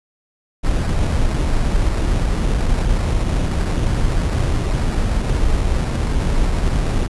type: noise with sample-and-hold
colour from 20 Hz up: brown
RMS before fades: -17 dBFS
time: 0.63-7.08 s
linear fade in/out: 20 ms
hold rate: 3150 Hz
effects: resampled to 24000 Hz